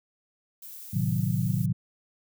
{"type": "noise", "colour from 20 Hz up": "violet", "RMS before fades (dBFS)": -43, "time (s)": [0.62, 1.66], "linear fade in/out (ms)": 5}
{"type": "chord", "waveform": "sine", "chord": "A diminished seventh", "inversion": "none", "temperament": "equal with one note detuned", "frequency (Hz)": [110, 129.31, 155.56, 185], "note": ["A2", "C3", "Eb3", "Gb3"], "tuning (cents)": [0, -20, 0, 0], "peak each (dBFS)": -29, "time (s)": [0.93, 1.73], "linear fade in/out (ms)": 10}
{"effects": []}